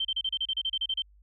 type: tone bursts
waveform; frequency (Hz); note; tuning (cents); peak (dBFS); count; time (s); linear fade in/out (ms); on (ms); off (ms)
sine; 3122; G7; -8; -26; 13; 0-1.021; 5; 49; 32
effects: added 50 Hz sine -55 dBFS peak until 1.22 s